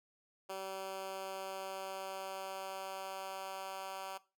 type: tone with high-pass filter sweep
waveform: 10% pulse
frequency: 191.8 Hz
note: G3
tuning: 37 cents flat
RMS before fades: -43 dBFS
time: 0.49-4.18 s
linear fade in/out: 10 ms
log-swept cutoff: 460 to 760 Hz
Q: 1.4
effects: noise-tail reverb RT60 0.3 s tail -19 dB re dry